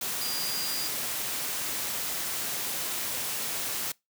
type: tone in noise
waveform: sine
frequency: 4825 Hz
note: D8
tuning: 46 cents sharp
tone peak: -33 dBFS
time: 0.21-0.88 s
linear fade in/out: 5 ms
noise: white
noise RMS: -32 dBFS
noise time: 0.01-3.92 s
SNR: -4 dB
effects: noise-tail reverb RT60 0.2 s tail -24 dB re dry + high-pass 100 Hz 12 dB/octave